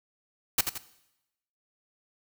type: noise with echo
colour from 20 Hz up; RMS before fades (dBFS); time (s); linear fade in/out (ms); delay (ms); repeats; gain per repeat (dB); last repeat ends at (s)
white; -22; 0.58-0.61; 5; 85; 2; -7; 0.78
effects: noise-tail reverb RT60 0.9 s tail -17 dB re dry